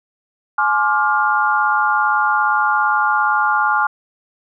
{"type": "chord", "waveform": "sine", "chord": "D half-diminished seventh", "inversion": "second", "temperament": "just", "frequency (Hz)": [845.8, 1057.2, 1174.7, 1409.6], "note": ["Ab5", "C6", "D6", "F6"], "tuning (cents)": [31, 18, 0, 16], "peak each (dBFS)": [-18, -22, -20, -17], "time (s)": [0.58, 3.87], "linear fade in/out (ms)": 5, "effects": []}